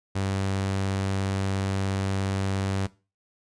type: tone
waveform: sawtooth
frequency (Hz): 97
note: G2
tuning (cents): -18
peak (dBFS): -21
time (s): 0.15-2.87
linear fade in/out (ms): 10
effects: noise-tail reverb RT60 0.3 s tail -18 dB re dry + resampled to 22050 Hz